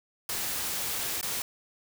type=noise with dropouts; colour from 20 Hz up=white; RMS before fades=-32 dBFS; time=0.29-1.42 s; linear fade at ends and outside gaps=2 ms; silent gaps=1.212-1.228 s; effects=none